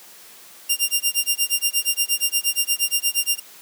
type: tone with tremolo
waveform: 10% pulse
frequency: 2794 Hz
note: F7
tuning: in tune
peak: -7 dBFS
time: 0.69-3.4 s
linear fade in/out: 10 ms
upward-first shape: sine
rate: 8.5 Hz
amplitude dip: 100%
effects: white hiss -45 dBFS RMS until 3.61 s + high-pass 200 Hz 12 dB/octave